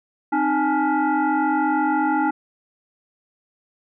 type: tone with frequency modulation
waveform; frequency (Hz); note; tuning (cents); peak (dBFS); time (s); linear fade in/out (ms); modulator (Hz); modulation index
sine; 261.6; C4; 0; -17; 0.32-2.31; 10; 569; 1.8
effects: none